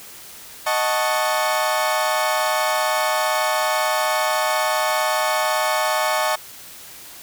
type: chord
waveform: 30% pulse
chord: D# half-diminished seventh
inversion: none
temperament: equal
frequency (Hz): 622.3 / 740 / 880 / 1108.7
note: D#5 / F#5 / A5 / C#6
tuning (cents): 0 / 0 / 0 / 0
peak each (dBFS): -20 / -24 / -21 / -22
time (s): 0.66-6.36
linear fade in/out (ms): 10
effects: white hiss -40 dBFS RMS until 7.22 s